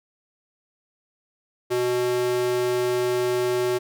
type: tone with high-pass filter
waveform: square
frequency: 123.47 Hz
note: B2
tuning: in tune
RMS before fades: -23 dBFS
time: 1.7-3.79 s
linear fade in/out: 20 ms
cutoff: 340 Hz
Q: 2.5
effects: none